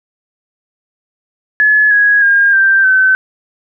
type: tone with pitch steps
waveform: sine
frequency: 1708 / 1661.3 / 1615.9 / 1571.7 / 1528.7 Hz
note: G#6 / G#6 / G#6 / G6 / G6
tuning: +48 / 0 / -48 / +4 / -44 cents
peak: -6 dBFS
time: 1.6-3.15 s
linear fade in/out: 0 ms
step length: 310 ms
effects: none